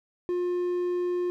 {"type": "tone", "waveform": "triangle", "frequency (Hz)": 355.6, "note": "F4", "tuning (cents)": 31, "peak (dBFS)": -23, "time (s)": [0.29, 1.3], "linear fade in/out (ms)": 0, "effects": []}